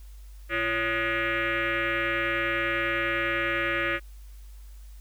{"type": "tone with frequency modulation", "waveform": "sine", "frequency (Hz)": 110, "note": "A2", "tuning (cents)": 0, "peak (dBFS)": -24, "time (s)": [0.49, 4], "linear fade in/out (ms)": 50, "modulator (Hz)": 450, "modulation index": 5.2, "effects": ["added 50 Hz sine -42 dBFS peak until 5 s", "white hiss -60 dBFS RMS until 5 s"]}